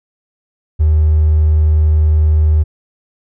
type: tone with hard clipping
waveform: triangle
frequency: 77.6 Hz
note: D#2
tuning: 4 cents flat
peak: -8 dBFS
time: 0.79-2.64 s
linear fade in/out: 20 ms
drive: 4 dB
effects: none